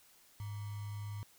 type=tone with sample-and-hold; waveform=sine; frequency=103.3 Hz; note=G#2; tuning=9 cents flat; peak=-39 dBFS; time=0.4-1.23 s; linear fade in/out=0 ms; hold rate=1050 Hz; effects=white hiss -64 dBFS RMS until 1.38 s